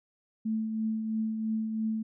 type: tone with tremolo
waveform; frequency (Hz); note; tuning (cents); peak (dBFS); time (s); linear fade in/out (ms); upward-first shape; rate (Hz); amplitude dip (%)
sine; 220; A3; 0; -26; 0.45-2.03; 10; triangle; 3; 45
effects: none